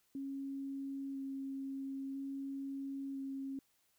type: tone with vibrato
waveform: sine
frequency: 272.4 Hz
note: C#4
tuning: 30 cents flat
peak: -39 dBFS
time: 0.15-3.59 s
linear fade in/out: 2 ms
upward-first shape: square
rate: 0.5 Hz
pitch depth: 9 cents each way
effects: white hiss -75 dBFS RMS until 3.98 s